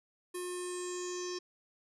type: tone with low-pass filter sweep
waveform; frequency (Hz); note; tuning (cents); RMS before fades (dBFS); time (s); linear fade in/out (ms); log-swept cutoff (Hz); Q
square; 358.6; F4; +46; -39; 0.34-1.39; 10; 11000 to 5500; 7.4
effects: none